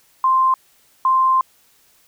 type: tone bursts at uneven times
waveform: sine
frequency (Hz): 1046.5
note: C6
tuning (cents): 0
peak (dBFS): -12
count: 2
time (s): 0.24-0.54 / 1.05-1.41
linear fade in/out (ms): 2
effects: white hiss -56 dBFS RMS until 2.07 s